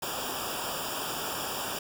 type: noise with comb filter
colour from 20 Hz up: pink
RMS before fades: -34 dBFS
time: 0.02-1.79 s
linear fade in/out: 5 ms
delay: 0.48 ms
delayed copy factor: -1
effects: none

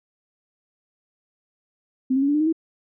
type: tone with pitch steps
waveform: sine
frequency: 259.7 / 269.5 / 279.6 / 290.2 / 301.1 / 312.4 / 324.2 Hz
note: C4 / C#4 / C#4 / D4 / D4 / D#4 / E4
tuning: -13 / -49 / +15 / -21 / +43 / +7 / -29 cents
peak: -17 dBFS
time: 2.1-2.527 s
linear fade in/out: 10 ms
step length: 61 ms
effects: none

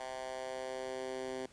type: tone with high-pass filter sweep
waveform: 10% pulse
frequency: 130 Hz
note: C3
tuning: 11 cents flat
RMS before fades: -41 dBFS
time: 0-1.46 s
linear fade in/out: 2 ms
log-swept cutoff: 720 to 320 Hz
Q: 2
effects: pink hiss -62 dBFS RMS until 1.52 s + resampled to 22050 Hz

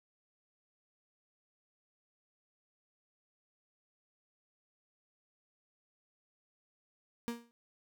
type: tone with exponential decay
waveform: 35% pulse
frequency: 235.2 Hz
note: A#3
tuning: 16 cents sharp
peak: -30 dBFS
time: 7.28-7.51 s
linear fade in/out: 0 ms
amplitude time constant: 49 ms
effects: none

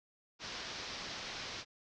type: low-pass noise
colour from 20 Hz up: white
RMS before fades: -44 dBFS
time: 0.39-1.65 s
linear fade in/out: 50 ms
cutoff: 5700 Hz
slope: 48 dB/octave
effects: none

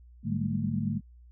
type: tone cluster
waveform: sine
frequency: 106.6 / 149.6 / 192.9 / 202.2 / 223.9 Hz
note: G#2 / D3 / G3 / G#3 / A3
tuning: +46 / +32 / -28 / -46 / +30 cents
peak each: -34 / -33 / -35 / -34 / -32 dBFS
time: 0.23-1.01 s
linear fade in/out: 50 ms
effects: added 60 Hz sine -50 dBFS peak until 1.31 s

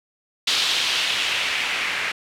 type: noise with low-pass filter sweep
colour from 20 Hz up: blue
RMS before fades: -23 dBFS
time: 0.47-2.12 s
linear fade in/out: 5 ms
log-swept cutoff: 3800 to 2100 Hz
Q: 2.1
effects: none

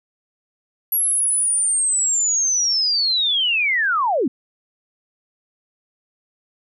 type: linear sweep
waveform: sine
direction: down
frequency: 11460 to 215.5 Hz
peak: -16 dBFS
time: 0.92-4.28 s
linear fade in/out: 5 ms
effects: none

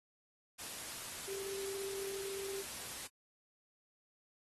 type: tone in noise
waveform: sine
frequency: 392 Hz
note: G4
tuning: in tune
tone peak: -41 dBFS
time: 1.27-2.63 s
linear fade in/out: 20 ms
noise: white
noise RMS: -45 dBFS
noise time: 0.58-3.08 s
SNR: +1 dB
effects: AAC 32 kbps

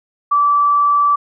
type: tone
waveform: sine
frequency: 1159 Hz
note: D6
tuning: 23 cents flat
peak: -10 dBFS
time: 0.31-1.16 s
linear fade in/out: 10 ms
effects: none

